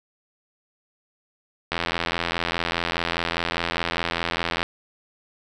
click train, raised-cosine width 0.3 ms, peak -7 dBFS, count 248, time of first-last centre 1.72-4.629 s, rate 84.9 Hz, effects none

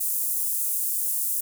pink high-pass noise, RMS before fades -26 dBFS, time 0-1.41 s, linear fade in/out 10 ms, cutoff 9300 Hz, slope 24 dB/octave, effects none

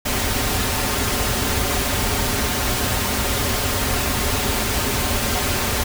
pink noise with comb filter, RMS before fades -21 dBFS, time 0.05-5.84 s, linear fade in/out 10 ms, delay 6.1 ms, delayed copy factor -0.6, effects none

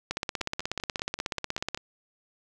two click trains, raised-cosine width 0.2 ms, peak -20 / -12 dBFS, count 8 / 28, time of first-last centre 0.41-1.775 / 0.11-1.746 s, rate 5.13 / 16.5 Hz, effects none

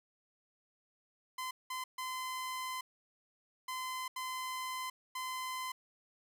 sawtooth tone bursts at uneven times, 1027 Hz, C6, 33 cents flat, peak -34 dBFS, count 6, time 1.38-1.51 / 1.7-1.84 / 1.98-2.81 / 3.68-4.08 / 4.16-4.9 / 5.15-5.72 s, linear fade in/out 5 ms, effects none

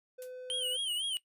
triangle tone, 506 Hz, B4, 42 cents sharp, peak -40 dBFS, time 0.18-0.77 s, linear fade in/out 10 ms
blue noise with exponential decay, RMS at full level -44 dBFS, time 0.22-0.33 s, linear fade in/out 1 ms, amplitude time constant 23 ms
square tone with vibrato, 3070 Hz, G7, 37 cents flat, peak -32 dBFS, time 0.5-1.17 s, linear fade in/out 0 ms, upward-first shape sine, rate 4 Hz, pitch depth 120 cents each way
effects noise-tail reverb RT60 0.1 s tail -18 dB re dry + resampled to 32000 Hz

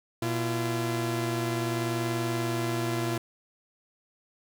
sawtooth tone pair together, 120.24 / 340.1 Hz, B2 / F4, -46 / -46 cents, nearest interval octave + tritone, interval 1800 cents, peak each -26 dBFS, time 0.22-3.18 s, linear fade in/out 5 ms, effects none

